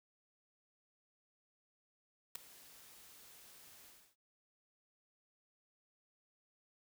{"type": "noise with ADSR envelope", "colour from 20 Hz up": "white", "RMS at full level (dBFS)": -37, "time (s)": [2.35, 4.16], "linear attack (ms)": 6, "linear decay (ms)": 3, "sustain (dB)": -22, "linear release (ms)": 300, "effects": []}